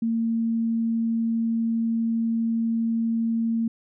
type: tone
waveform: sine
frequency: 228.1 Hz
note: A#3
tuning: 37 cents flat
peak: -21 dBFS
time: 0.02-3.68 s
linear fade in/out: 5 ms
effects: none